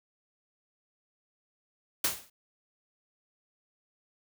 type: noise with exponential decay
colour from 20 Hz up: white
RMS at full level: -24 dBFS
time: 2.04-2.3 s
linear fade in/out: 5 ms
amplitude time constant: 55 ms
effects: none